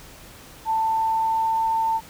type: tone with pitch glide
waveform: sine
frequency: 888 to 896.8 Hz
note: A5 to A5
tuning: +16 to +33 cents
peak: -19 dBFS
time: 0.65-2.01 s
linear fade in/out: 50 ms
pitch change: +17 cents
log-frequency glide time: 0.75-1.63 s
effects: pink hiss -45 dBFS RMS until 2.09 s